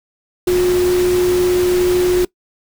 sine tone in noise, 360.2 Hz, F#4, 46 cents flat, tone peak -11 dBFS, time 0.47-2.25 s, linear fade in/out 5 ms, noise pink, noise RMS -25 dBFS, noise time 0.47-2.25 s, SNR +11 dB, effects noise-tail reverb RT60 0.1 s tail -21 dB re dry

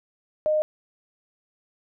sine tone, 614 Hz, D#5, 23 cents flat, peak -19 dBFS, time 0.46-0.62 s, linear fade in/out 0 ms, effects none

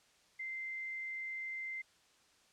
sine tone, 2082 Hz, C7, 9 cents flat, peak -39 dBFS, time 0.39-1.82 s, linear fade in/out 10 ms, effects white hiss -68 dBFS RMS until 2.52 s + low-pass 7000 Hz 12 dB/octave

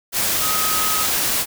sine tone in noise, 1263 Hz, D#6, 26 cents sharp, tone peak -24 dBFS, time 0.4-1.08 s, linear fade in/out 50 ms, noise white, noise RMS -20 dBFS, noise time 0.12-1.46 s, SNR -7 dB, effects none

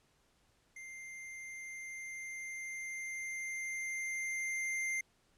square tone with level ramp, 2096 Hz, C7, 2 cents sharp, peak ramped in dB -47 to -34 dBFS, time 0.76-5.01 s, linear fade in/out 5 ms, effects pink hiss -72 dBFS RMS until 5.37 s + low-pass 10000 Hz 12 dB/octave

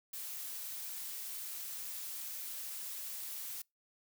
blue noise, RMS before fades -43 dBFS, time 0.13-3.62 s, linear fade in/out 5 ms, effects noise-tail reverb RT60 0.2 s tail -26 dB re dry

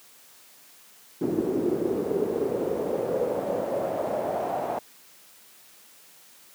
brown noise with band-pass filter sweep, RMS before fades -27 dBFS, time 1.21-4.79 s, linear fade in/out 5 ms, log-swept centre 330 to 710 Hz, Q 4.2, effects white hiss -53 dBFS RMS until 6.54 s + high-pass 150 Hz 12 dB/octave

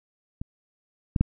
clicks, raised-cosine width 5 ms, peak -20 / -10 / -7 dBFS, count 3, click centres 0.415 / 1.162 / 1.21 s, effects none

